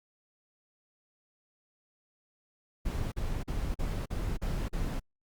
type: noise bursts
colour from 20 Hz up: brown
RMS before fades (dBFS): -32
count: 7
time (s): 2.85-4.998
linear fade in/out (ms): 10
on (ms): 270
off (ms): 43
effects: Opus 48 kbps